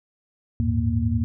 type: tone cluster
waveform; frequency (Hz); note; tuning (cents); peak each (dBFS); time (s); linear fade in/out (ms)
sine; 79.4 / 100.6 / 111.5 / 233; D#2 / G2 / A2 / A#3; +36 / +45 / +23 / -1; -25; 0.6-1.24; 0
effects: none